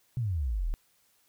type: exponential sweep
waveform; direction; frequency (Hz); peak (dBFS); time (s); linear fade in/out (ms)
sine; down; 130.81 to 33.77; -27; 0.17-0.74; 0
effects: white hiss -68 dBFS RMS until 1.28 s